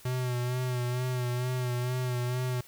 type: tone with vibrato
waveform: square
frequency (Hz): 124.9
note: B2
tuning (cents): +20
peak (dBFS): -29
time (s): 0.05-2.61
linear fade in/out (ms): 5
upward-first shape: sine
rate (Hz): 2.2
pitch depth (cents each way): 35
effects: white hiss -54 dBFS RMS until 2.67 s